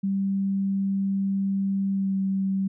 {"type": "tone with pitch glide", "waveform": "sine", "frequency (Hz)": [195.5, 193.14], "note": ["G3", "G3"], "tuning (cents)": [-4, -25], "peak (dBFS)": -22, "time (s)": [0.03, 2.68], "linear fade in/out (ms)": 10, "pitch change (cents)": -21, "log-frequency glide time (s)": [1.92, 2.13], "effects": []}